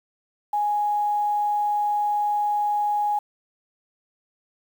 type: tone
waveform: sine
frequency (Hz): 830.6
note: G#5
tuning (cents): 0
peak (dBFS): -20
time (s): 0.53-3.19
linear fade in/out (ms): 5
effects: 8-bit